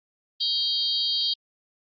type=tone cluster; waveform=sine; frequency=3190 / 3826 / 4388 / 4721 Hz; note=G7 / A#7 / C#8 / D8; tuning=+30 / +44 / -18 / +8 cents; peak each=-28 dBFS; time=0.4-1.34 s; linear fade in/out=10 ms; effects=Opus 24 kbps